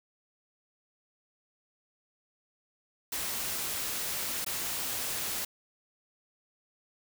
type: noise with dropouts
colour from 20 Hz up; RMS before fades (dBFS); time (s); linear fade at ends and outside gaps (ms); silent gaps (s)
white; -34; 3.12-5.45; 5; 4.447-4.463
effects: none